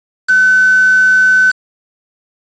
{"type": "tone with quantisation", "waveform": "sine", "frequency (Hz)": 1514, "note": "F#6", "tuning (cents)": 39, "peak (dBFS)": -6, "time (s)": [0.28, 1.52], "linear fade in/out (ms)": 20, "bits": 3, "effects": ["resampled to 16000 Hz"]}